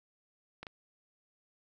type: clicks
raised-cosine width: 0.3 ms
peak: -27 dBFS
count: 2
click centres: 0.63 / 0.668 s
effects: none